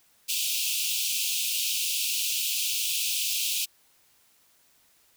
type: high-pass noise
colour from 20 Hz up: pink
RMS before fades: -28 dBFS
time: 0.28-3.66 s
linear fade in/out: 20 ms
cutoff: 2500 Hz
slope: 96 dB/octave
effects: white hiss -63 dBFS RMS until 5.16 s